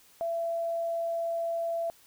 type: tone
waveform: sine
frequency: 671 Hz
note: E5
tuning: 31 cents sharp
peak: -28 dBFS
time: 0.21-1.9 s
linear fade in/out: 0 ms
effects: white hiss -59 dBFS RMS until 2.06 s